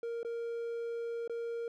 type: tone with dropouts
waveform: triangle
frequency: 466.2 Hz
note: A#4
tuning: in tune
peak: -33 dBFS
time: 0.03-1.68 s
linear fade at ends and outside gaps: 2 ms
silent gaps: 0.231-0.248 / 1.277-1.296 s
effects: none